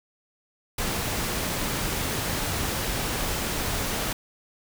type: noise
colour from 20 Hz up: pink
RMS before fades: -28 dBFS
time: 0.78-4.13 s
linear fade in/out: 5 ms
effects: none